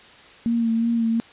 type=tone with vibrato; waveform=sine; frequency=230 Hz; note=A#3; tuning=23 cents flat; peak=-18 dBFS; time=0.46-1.2 s; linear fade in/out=0 ms; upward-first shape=sine; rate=2.8 Hz; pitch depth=29 cents each way; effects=white hiss -47 dBFS RMS until 1.32 s + resampled to 8000 Hz